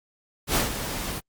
pink noise with ADSR envelope, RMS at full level -21 dBFS, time 0.47-1.21 s, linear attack 85 ms, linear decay 130 ms, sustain -10 dB, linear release 33 ms, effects Opus 48 kbps

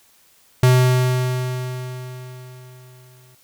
square tone with exponential decay, 126.8 Hz, B2, 46 cents sharp, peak -10 dBFS, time 0.63-3.35 s, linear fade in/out 2 ms, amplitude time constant 590 ms, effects white hiss -55 dBFS RMS until 3.43 s

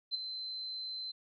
sine tone with ADSR envelope, 4077 Hz, C8, 46 cents flat, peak -29 dBFS, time 0.11-1.12 s, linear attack 35 ms, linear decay 13 ms, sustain -9 dB, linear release 14 ms, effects none

